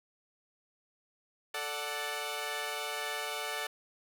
10% pulse chord, D major, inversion second, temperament equal, 440 / 587.3 / 740 Hz, A4 / D5 / F#5, 0 / 0 / 0 cents, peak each -31 dBFS, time 1.54-3.67 s, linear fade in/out 5 ms, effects none

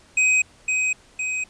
square tone with echo, 2519 Hz, D#7, 21 cents sharp, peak -16 dBFS, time 0.17-0.42 s, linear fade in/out 5 ms, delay 510 ms, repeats 2, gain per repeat -4 dB, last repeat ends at 1.44 s, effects pink hiss -53 dBFS RMS until 1.49 s + resampled to 22050 Hz

